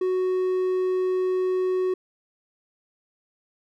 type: tone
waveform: triangle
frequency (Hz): 370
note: F#4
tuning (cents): 0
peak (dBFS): -19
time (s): 0.01-1.94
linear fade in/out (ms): 5
effects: none